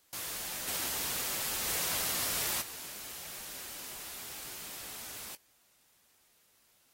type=noise with level steps; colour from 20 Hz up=white; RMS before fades=-39 / -35 / -33 / -44 dBFS; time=0.13-5.35 s; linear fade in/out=0 ms; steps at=0.67 / 1.66 / 2.61 s; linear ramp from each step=10 ms; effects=white hiss -68 dBFS RMS until 6.93 s + AAC 48 kbps

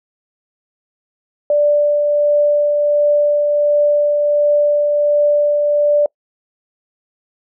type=tone with tremolo; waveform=sine; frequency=587.3 Hz; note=D5; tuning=in tune; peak=-9 dBFS; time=1.5-6.06 s; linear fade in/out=2 ms; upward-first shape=triangle; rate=1.4 Hz; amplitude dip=30%; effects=noise-tail reverb RT60 0.1 s tail -26 dB re dry

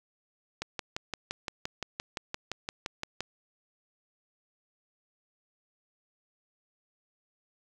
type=click train; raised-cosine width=0.2 ms; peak=-16 dBFS; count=16; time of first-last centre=0.62-3.206 s; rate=5.8 Hz; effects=9-bit

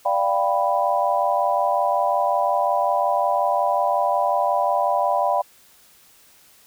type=chord; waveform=sine; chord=G dominant seventh; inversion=second; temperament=equal; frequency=587.3 / 698.5 / 784 / 987.8 Hz; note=D5 / F5 / G5 / B5; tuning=0 / 0 / 0 / 0 cents; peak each=-23 dBFS; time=0.05-5.42 s; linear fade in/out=10 ms; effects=white hiss -53 dBFS RMS until 6.66 s

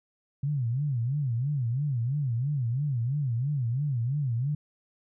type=tone with vibrato; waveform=sine; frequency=130.81 Hz; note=C3; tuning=in tune; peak=-25 dBFS; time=0.43-4.55 s; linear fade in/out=5 ms; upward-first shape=sine; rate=3 Hz; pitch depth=230 cents each way; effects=none

